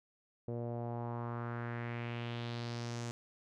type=tone with low-pass filter sweep; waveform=sawtooth; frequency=118.5 Hz; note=A#2; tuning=29 cents sharp; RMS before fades=-40 dBFS; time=0.48-3.11 s; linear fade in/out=0 ms; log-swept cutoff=500 to 7200 Hz; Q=2.6; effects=none